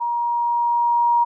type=tone with level ramp; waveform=sine; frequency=948 Hz; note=A#5; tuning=29 cents sharp; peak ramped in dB=-20 to -13 dBFS; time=0-1.25 s; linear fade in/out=20 ms; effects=none